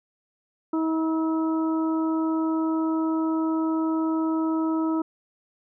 harmonic tone with a mistuned harmonic, 320.3 Hz, E4, 50 cents flat, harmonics 1 / 2 / 3 / 4, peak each -22 / -36 / -34 / -35 dBFS, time 0.73-5.02 s, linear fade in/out 5 ms, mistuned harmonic 4, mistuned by +18 cents, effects none

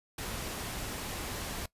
pink noise, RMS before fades -38 dBFS, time 0.18-1.66 s, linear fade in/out 5 ms, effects noise-tail reverb RT60 0.1 s tail -20 dB re dry + resampled to 32000 Hz

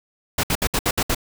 pink noise bursts, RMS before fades -20 dBFS, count 7, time 0.38-1.148 s, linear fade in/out 5 ms, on 54 ms, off 65 ms, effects none

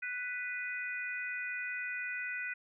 harmonic tone, 495.1 Hz, B4, 4 cents sharp, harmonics 3 / 4 / 5, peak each -39 / -40 / -41 dBFS, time 0.02-2.54 s, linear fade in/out 10 ms, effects none

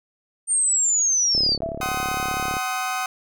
sine linear sweep, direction down, 8870 to 4435 Hz, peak -17 dBFS, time 0.47-1.58 s, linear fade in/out 50 ms
click train, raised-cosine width 2 ms, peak -18 dBFS, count 44, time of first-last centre 1.35-2.568 s, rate 35.3 Hz
sine tone with exponential decay, 664 Hz, E5, 12 cents sharp, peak -22 dBFS, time 1.62-2.13 s, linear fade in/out 0 ms, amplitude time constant 110 ms
30% pulse chord, C diminished, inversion second, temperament just, 753.5 / 1046.5 / 1255.8 Hz, Gb5 / C6 / Eb6, +31 / 0 / +16 cents, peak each -24 / -30 / -25 dBFS, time 1.81-3.06 s, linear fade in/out 2 ms
effects none

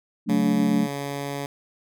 sine chord, D major, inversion first, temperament equal with one note detuned, 185 / 220 / 289.8 Hz, F#3 / A3 / D4, 0 / 0 / -23 cents, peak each -24 / -21 / -24 dBFS, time 0.26-0.88 s, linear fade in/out 50 ms
10% pulse tone, 141.2 Hz, C#3, 32 cents sharp, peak -20 dBFS, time 0.29-1.46 s, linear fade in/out 2 ms
effects none

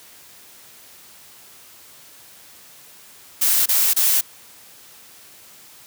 blue noise bursts, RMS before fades -17 dBFS, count 3, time 3.41-4.212 s, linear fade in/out 10 ms, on 250 ms, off 26 ms, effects white hiss -46 dBFS RMS until 5.86 s + high-pass 60 Hz 12 dB/octave

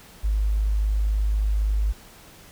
sine tone, 51.91 Hz, G#1, in tune, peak -19 dBFS, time 0.23-1.93 s, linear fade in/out 20 ms, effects pink hiss -48 dBFS RMS until 2.51 s

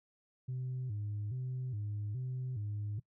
sine tone with vibrato, 115.3 Hz, A#2, 19 cents flat, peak -34 dBFS, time 0.48-3 s, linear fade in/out 10 ms, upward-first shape square, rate 1.2 Hz, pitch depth 180 cents each way, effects noise-tail reverb RT60 0.1 s tail -22 dB re dry + tanh soft clip ceiling -33 dBFS

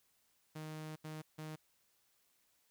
sawtooth tone bursts at uneven times, 155.56 Hz, D#3, in tune, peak -40 dBFS, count 3, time 0.55-0.96 / 1.04-1.22 / 1.38-1.56 s, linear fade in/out 10 ms, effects white hiss -75 dBFS RMS until 2.7 s

